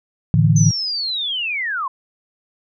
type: chord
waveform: sine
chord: A suspended fourth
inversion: none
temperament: equal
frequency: 110 / 146.83 / 164.81 Hz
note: A2 / D3 / E3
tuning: 0 / 0 / 0 cents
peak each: -15 dBFS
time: 0.34-0.71 s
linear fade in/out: 0 ms
type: linear sweep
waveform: sine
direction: down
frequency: 6220 to 1000 Hz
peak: -20 dBFS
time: 0.56-1.88 s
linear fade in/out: 5 ms
effects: none